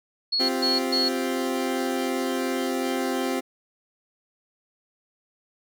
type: tone bursts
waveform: sine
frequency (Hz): 4341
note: C#8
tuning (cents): -37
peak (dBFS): -21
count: 3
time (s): 0.32-1.09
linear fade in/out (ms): 10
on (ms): 170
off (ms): 130
type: chord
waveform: 30% pulse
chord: C suspended fourth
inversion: none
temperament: equal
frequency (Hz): 261.6 / 349.2 / 392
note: C4 / F4 / G4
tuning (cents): 0 / 0 / 0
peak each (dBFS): -24 / -28 / -28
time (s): 0.39-3.41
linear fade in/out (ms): 20
effects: none